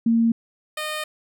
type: tone pair in turn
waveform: sine / 10% pulse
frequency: 229.6 / 613 Hz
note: A#3 / D#5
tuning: -26 / -26 cents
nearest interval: octave + perfect fourth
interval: 1700 cents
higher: second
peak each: -15 / -18 dBFS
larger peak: first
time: 0.06-0.32 / 0.77-1.04 s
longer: second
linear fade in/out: 5 ms
effects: none